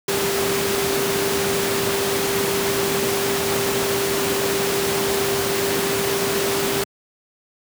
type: tone in noise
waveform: sine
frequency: 395.7 Hz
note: G4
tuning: 16 cents sharp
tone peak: -22 dBFS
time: 0.08-6.84 s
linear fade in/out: 5 ms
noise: pink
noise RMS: -22 dBFS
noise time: 0.08-6.84 s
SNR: -3 dB
effects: high-pass 150 Hz 12 dB/octave